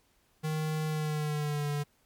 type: tone with pitch glide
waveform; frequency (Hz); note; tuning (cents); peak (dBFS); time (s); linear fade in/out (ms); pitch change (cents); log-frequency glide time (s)
square; 155.56 to 145.98; D#3 to D3; 0 to -10; -30; 0.43-1.84; 20; -110; 0.87-1.68
effects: pink hiss -69 dBFS RMS until 2.05 s + MP3 96 kbps